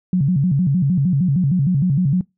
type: tone with vibrato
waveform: sine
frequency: 158.9 Hz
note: D#3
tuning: 37 cents sharp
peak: -13 dBFS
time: 0.13-2.21 s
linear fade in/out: 2 ms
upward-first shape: square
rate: 6.5 Hz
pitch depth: 240 cents each way
effects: noise-tail reverb RT60 0.2 s tail -24 dB re dry